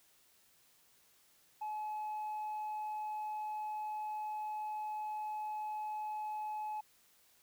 sine tone, 853 Hz, G#5, 46 cents sharp, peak -35 dBFS, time 1.61-6.81 s, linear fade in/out 10 ms, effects tanh soft clip ceiling -36 dBFS + white hiss -68 dBFS RMS until 7.42 s

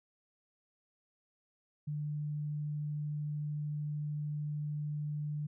sine tone, 148.9 Hz, D3, 24 cents sharp, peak -34 dBFS, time 1.87-5.47 s, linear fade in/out 10 ms, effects none

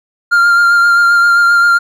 triangle tone with vibrato, 1396.9 Hz, F6, in tune, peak -4 dBFS, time 0.31-1.79 s, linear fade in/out 20 ms, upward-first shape sine, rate 7.6 Hz, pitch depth 18 cents each way, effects none

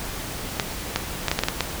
clicks, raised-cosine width 0.2 ms, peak -3 dBFS, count 8, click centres 0.598 / 0.96 / 1.283 / 1.315 / 1.39 / 1.436 / 1.485 / 1.607 s, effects pink hiss -32 dBFS RMS until 1.8 s

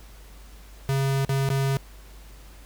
square tone with dropouts, 136.2 Hz, C#3, 30 cents flat, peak -22 dBFS, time 0.89-1.77 s, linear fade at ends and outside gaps 0 ms, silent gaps 1.249-1.293 / 1.489-1.502 s, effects added 50 Hz sine -44 dBFS peak until 2.65 s + pink hiss -52 dBFS RMS until 2.65 s

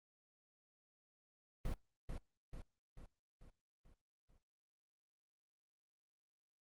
brown noise with echo, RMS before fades -39 dBFS, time 1.65-1.74 s, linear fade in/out 2 ms, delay 440 ms, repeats 6, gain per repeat -5 dB, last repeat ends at 4.38 s, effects noise-tail reverb RT60 0.3 s tail -26 dB re dry + Opus 32 kbps

